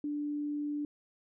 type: tone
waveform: sine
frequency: 293.7 Hz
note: D4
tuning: in tune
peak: -32 dBFS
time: 0.04-0.85 s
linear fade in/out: 2 ms
effects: none